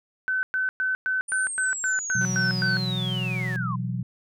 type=tone bursts; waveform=sine; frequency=1520 Hz; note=F#6; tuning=46 cents sharp; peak=-22 dBFS; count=10; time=0.28-2.77 s; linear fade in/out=0 ms; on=150 ms; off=110 ms
type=linear sweep; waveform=sine; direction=down; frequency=9300 to 987.8 Hz; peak=-29 dBFS; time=1.28-3.76 s; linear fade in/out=10 ms
type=chord; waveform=sine; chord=B suspended fourth; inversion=none; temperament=just; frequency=123.47 / 164.63 / 185.21 Hz; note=B2 / E3 / F#3; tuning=0 / -2 / +2 cents; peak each=-28 / -33 / -31 dBFS; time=2.15-4.03 s; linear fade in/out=5 ms
type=tone; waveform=sawtooth; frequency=185 Hz; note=F#3; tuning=in tune; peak=-30 dBFS; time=2.21-3.56 s; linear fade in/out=0 ms
effects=none